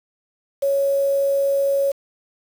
sine tone with quantisation, 554.4 Hz, C#5, in tune, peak -16 dBFS, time 0.62-1.92 s, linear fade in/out 10 ms, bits 6, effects none

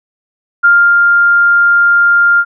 sine tone with ADSR envelope, 1400 Hz, F6, 4 cents sharp, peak -3 dBFS, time 0.63-2.45 s, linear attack 19 ms, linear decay 290 ms, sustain -2 dB, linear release 56 ms, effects none

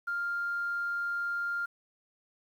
sine tone, 1399 Hz, F6, 3 cents sharp, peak -29 dBFS, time 0.07-1.66 s, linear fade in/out 10 ms, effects tanh soft clip ceiling -25 dBFS + 10-bit

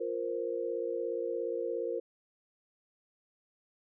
sine chord, F suspended fourth, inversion none, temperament equal, 349.2 / 466.2 / 523.3 Hz, F4 / Bb4 / C5, 0 / 0 / 0 cents, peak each -38 / -34 / -37 dBFS, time 0-2 s, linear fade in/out 10 ms, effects none

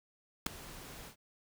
pink noise with ADSR envelope, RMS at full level -26 dBFS, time 0.46-1.16 s, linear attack 6 ms, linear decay 3 ms, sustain -23 dB, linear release 93 ms, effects none

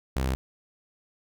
sawtooth tone, 65.41 Hz, C2, in tune, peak -21 dBFS, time 0.16-0.35 s, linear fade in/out 0 ms, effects none

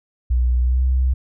sine tone with pitch glide, 61.4 to 64.27 Hz, B1 to C2, -9 to -30 cents, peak -14 dBFS, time 0.3-1.14 s, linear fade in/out 10 ms, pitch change +79 cents, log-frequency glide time 0.61-0.83 s, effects none

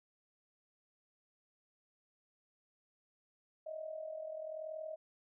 sine tone with amplitude modulation, 630 Hz, D#5, 21 cents sharp, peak -38 dBFS, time 3.66-4.96 s, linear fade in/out 10 ms, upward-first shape sine, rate 40.9 Hz, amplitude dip 65%, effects none

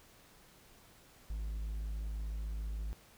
triangle tone, 53.2 Hz, G#1, 42 cents sharp, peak -34 dBFS, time 1.3-2.93 s, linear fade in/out 0 ms, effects pink hiss -61 dBFS RMS until 3.17 s

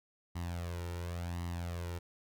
sawtooth tone with flanger, 86.5 Hz, F2, 16 cents flat, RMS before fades -39 dBFS, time 0.35-1.99 s, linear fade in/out 10 ms, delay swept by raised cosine 1 to 2.2 ms, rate 0.92 Hz, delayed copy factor +0.65, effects none

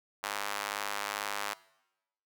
square tone with high-pass filter, 51.1 Hz, G#1, 27 cents flat, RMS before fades -36 dBFS, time 0.23-1.54 s, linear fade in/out 10 ms, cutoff 1000 Hz, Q 1.1, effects noise-tail reverb RT60 0.9 s tail -21 dB re dry

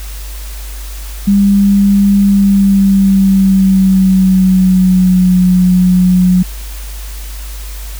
sine tone with pitch glide, 199.8 to 182.16 Hz, G3 to F#3, +33 to -27 cents, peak -5 dBFS, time 1.27-6.43 s, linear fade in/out 10 ms, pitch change -160 cents, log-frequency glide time 2.18-5.41 s, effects added 50 Hz sine -22 dBFS peak until 7.99 s + white hiss -32 dBFS RMS until 7.99 s

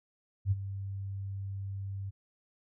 sine tone with ADSR envelope, 98 Hz, G2, in tune, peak -22 dBFS, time 0.45-2.11 s, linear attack 63 ms, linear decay 30 ms, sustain -13 dB, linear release 22 ms, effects none

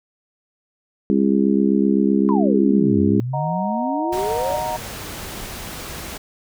harmonic tone, 67.8 Hz, C#2, 38 cents flat, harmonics 3 / 4 / 5 / 6, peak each -17 / -19 / -21 / -23 dBFS, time 1.1-3.2 s, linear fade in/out 0 ms
sine exponential two-way sweep, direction down then up, 1056 to 89.9 to 621 Hz, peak -22 dBFS, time 2.29-4.59 s, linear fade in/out 0 ms, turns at 3 s
sine chord, D# minor, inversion none, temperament equal with one note detuned, 622.3 / 735.7 / 932.3 Hz, D#5 / F#5 / A#5, 0 / -10 / 0 cents, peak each -27 / -27 / -25 dBFS, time 3.33-4.77 s, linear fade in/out 10 ms
pink noise, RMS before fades -32 dBFS, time 4.12-6.18 s, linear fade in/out 10 ms
effects none

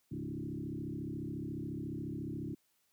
sine tone with frequency modulation, 222.2 Hz, A3, 17 cents sharp, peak -37 dBFS, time 0.11-2.55 s, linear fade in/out 10 ms, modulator 34.2 Hz, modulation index 3.5, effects white hiss -75 dBFS RMS until 2.92 s

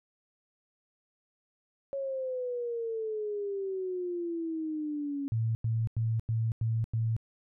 sine exponential sweep, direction down, 554.4 to 276.5 Hz, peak -31 dBFS, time 1.93-5.28 s, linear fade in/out 0 ms
sine tone bursts, 112.9 Hz, A2, 45 cents sharp, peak -26 dBFS, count 6, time 5.32-7.165 s, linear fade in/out 0 ms, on 230 ms, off 93 ms
effects none

